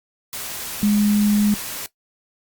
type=tone in noise; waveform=sine; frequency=207.7 Hz; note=G#3; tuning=in tune; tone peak=-14 dBFS; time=0.83-1.54 s; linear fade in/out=0 ms; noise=white; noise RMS=-30 dBFS; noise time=0.33-1.86 s; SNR=+13 dB; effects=noise-tail reverb RT60 0.1 s tail -17 dB re dry + Opus 48 kbps